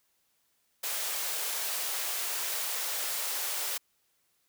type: high-pass noise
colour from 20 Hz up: white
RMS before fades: -33 dBFS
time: 0.83-3.78 s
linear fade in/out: 10 ms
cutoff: 440 Hz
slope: 24 dB/octave
effects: white hiss -73 dBFS RMS until 4.48 s